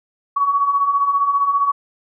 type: beating tone pair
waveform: sine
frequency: 1113 / 1128 Hz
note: C#6 / C#6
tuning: +7 / +30 cents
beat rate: 15 Hz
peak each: -22 / -15 dBFS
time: 0.36-1.72 s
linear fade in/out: 10 ms
effects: none